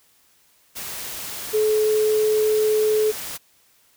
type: tone in noise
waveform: sine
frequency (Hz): 430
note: A4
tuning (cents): -40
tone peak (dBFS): -16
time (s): 1.53-3.12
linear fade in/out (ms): 20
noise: white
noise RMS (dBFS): -32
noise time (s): 0.75-3.38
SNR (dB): +13
effects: white hiss -59 dBFS RMS until 3.96 s